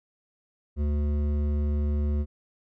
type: tone with hard clipping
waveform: sine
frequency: 73.42 Hz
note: D2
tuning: in tune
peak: -25 dBFS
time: 0.76-2.26 s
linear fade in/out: 50 ms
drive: 11 dB
effects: none